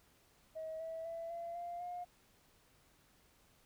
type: tone with pitch steps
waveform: sine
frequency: 637 / 651.1 / 665.6 / 680.4 / 695.5 / 710.9 Hz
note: D#5 / E5 / E5 / F5 / F5 / F5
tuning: +41 / -22 / +17 / -45 / -7 / +31 cents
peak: -40 dBFS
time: 0.55-2.05 s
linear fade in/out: 20 ms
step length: 250 ms
effects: tanh soft clip ceiling -36 dBFS + pink hiss -69 dBFS RMS until 3.65 s